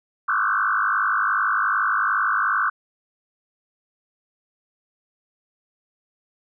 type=tone with frequency modulation; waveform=sine; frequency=1318.5 Hz; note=E6; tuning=in tune; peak=-18 dBFS; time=0.28-2.7 s; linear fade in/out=10 ms; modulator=51.3 Hz; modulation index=4.6; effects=none